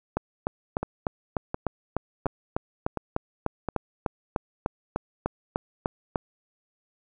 two click trains, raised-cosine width 1 ms, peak -14 / -11 dBFS, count 5 / 21, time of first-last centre 0.83-3.687 / 0.17-6.158 s, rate 1.4 / 3.34 Hz, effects none

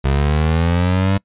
25% pulse linear sweep, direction up, 67 to 98.8 Hz, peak -10 dBFS, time 0.04-1.18 s, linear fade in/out 10 ms, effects noise-tail reverb RT60 0.1 s tail -24 dB re dry + resampled to 8000 Hz

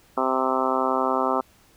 harmonic tone, 130.81 Hz, C3, in tune, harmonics 2 / 3 / 4 / 5 / 6 / 7 / 8 / 9 / 10, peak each -29 / -29 / -29 / -29 / -29 / -29 / -29 / -29 / -29 dBFS, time 0.17-1.41 s, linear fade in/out 5 ms, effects pink hiss -57 dBFS RMS until 1.76 s

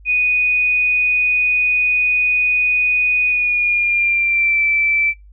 sine tone with pitch glide, 2480 to 2327 Hz, D#7 to D7, -6 to -17 cents, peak -13 dBFS, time 0.05-5.14 s, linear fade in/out 50 ms, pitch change -111 cents, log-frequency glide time 3.25-4.63 s, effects noise-tail reverb RT60 0.2 s tail -24 dB re dry + added 50 Hz sine -40 dBFS peak until 5.32 s

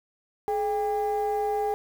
sine tone pair together, 424.3 / 801 Hz, G#4 / G5, +37 / +37 cents, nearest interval major seventh, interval 1100 cents, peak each -25 dBFS, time 0.48-1.74 s, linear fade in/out 0 ms, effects tanh soft clip ceiling -20 dBFS + 8-bit

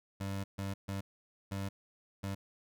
25% pulse tone bursts at uneven times, 98 Hz, G2, in tune, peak -32 dBFS, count 5, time 0.2-0.44 / 0.58-0.74 / 0.88-1.01 / 1.51-1.69 / 2.23-2.35 s, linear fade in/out 10 ms, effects none

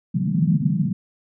pink band-pass noise, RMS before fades -20 dBFS, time 0.14-0.93 s, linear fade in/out 10 ms, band 150 to 200 Hz, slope 48 dB/octave, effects none

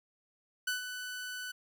sawtooth tone with ADSR envelope, 1495 Hz, F#6, 17 cents sharp, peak -26 dBFS, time 0.67-1.52 s, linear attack 7 ms, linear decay 130 ms, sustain -9 dB, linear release 11 ms, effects none

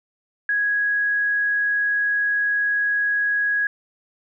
sine tone, 1661.2 Hz, G#6, in tune, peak -18 dBFS, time 0.49-3.67 s, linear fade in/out 2 ms, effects none

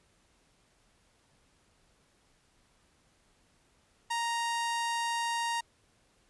sawtooth tone, 933 Hz, A#5, 1 cent sharp, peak -26 dBFS, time 4.1-5.61 s, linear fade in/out 10 ms, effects pink hiss -68 dBFS RMS until 6.29 s + resampled to 24000 Hz

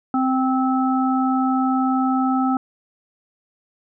harmonic tone, 260.7 Hz, C4, 6 cents flat, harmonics 1 / 3 / 5, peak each -18 / -23 / -25 dBFS, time 0.14-2.57 s, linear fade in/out 2 ms, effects none

